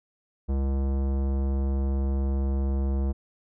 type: tone with tanh clipping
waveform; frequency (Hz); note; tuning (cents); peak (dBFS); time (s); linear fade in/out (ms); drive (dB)
sine; 67.8; C#2; -38; -25; 0.48-3.13; 20; 18
effects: none